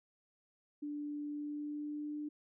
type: tone with pitch glide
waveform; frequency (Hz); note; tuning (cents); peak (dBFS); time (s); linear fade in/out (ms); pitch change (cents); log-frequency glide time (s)
sine; 293.7 to 297.8; D4 to D4; 0 to +24; -38; 0.82-2.29; 10; +24; 1.27-2.17
effects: none